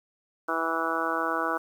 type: harmonic tone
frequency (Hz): 163.7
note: E3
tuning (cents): -12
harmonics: 2 / 3 / 4 / 5 / 6 / 7 / 8 / 9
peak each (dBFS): -34 / -35 / -34 / -36 / -35 / -32 / -32 / -32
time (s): 0.48-1.58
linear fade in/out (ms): 10
effects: 9-bit